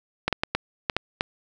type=clicks; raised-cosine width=0.3 ms; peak=-6 dBFS; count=7; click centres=0.28 / 0.327 / 0.435 / 0.55 / 0.898 / 0.966 / 1.209 s; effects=none